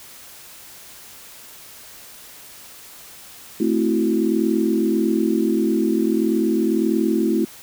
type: chord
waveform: sine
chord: F# half-diminished seventh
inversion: first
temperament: equal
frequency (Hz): 220 / 261.6 / 329.6 / 370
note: A3 / C4 / E4 / F#4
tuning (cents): 0 / 0 / 0 / 0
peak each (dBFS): -21 / -24 / -20 / -24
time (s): 3.6-7.45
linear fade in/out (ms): 5
effects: white hiss -42 dBFS RMS until 7.62 s